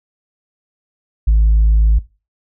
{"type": "tone", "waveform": "sine", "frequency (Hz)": 53.8, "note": "A1", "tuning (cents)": -38, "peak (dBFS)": -6, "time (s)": [1.27, 1.99], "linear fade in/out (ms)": 10, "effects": ["noise-tail reverb RT60 0.3 s tail -20 dB re dry", "tanh soft clip ceiling -6 dBFS"]}